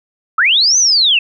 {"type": "linear two-way sweep", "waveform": "sine", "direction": "up then down", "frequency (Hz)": [1198, 6272, 2566], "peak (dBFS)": -8, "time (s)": [0.38, 1.19], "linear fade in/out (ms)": 5, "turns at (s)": 0.78, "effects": []}